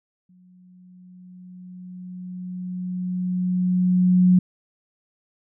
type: tone with exponential growth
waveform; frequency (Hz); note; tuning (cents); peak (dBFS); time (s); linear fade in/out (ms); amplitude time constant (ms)
sine; 181.7; F#3; -31; -11; 0.29-4.39; 5; 890
effects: none